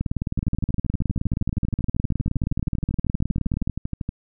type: two click trains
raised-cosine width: 5 ms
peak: -13 / -11 dBFS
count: 48 / 71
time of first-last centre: 0.39-4.091 / 0.01-3.675 s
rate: 12.7 / 19.1 Hz
effects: none